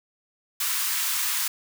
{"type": "high-pass noise", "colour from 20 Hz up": "white", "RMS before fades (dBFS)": -26, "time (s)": [0.6, 1.48], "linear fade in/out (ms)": 5, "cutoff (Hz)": 940, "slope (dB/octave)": 48, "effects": []}